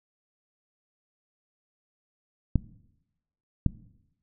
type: clicks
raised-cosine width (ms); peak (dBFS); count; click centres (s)
5; -9; 2; 2.557 / 3.663
effects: noise-tail reverb RT60 0.9 s tail -19 dB re dry